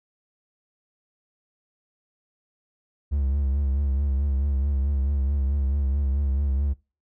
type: tone with vibrato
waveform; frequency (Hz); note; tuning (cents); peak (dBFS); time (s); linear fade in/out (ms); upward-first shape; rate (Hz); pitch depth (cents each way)
triangle; 69.3; C#2; 0; -19; 3.11-6.74; 20; triangle; 4.6; 86
effects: noise-tail reverb RT60 0.3 s tail -22 dB re dry